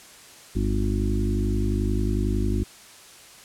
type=harmonic tone with a mistuned harmonic; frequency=51.2 Hz; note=G#1; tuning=24 cents flat; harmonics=1 / 2 / 4 / 5 / 6 / 7; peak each=-24 / -27 / -30 / -31 / -32 / -32 dBFS; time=0.55-2.64 s; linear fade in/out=10 ms; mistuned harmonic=1; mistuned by=+20 cents; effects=white hiss -47 dBFS RMS until 3.44 s + low-pass 10000 Hz 12 dB/octave